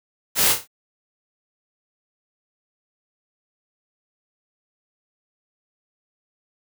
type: noise with echo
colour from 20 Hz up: white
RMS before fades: -18 dBFS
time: 0.35-0.56 s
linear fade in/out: 50 ms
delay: 29 ms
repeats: 4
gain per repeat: -7 dB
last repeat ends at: 0.676 s
effects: none